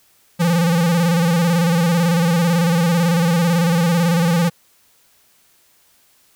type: tone with vibrato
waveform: square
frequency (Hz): 170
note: F3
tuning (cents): -46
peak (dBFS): -14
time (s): 0.39-4.5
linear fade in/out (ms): 20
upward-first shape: square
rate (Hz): 18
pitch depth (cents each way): 59
effects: white hiss -56 dBFS RMS until 6.35 s